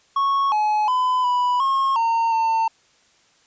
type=tone with pitch steps; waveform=triangle; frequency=1104 / 849 / 1009 / 986 / 1081 / 916 / 901 Hz; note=C#6 / G#5 / B5 / B5 / C#6 / A#5 / A5; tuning=-7 / +38 / +37 / -3 / -44 / -31 / +41 cents; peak=-15 dBFS; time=0.16-2.68 s; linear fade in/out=5 ms; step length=360 ms; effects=white hiss -58 dBFS RMS until 3.46 s + resampled to 16000 Hz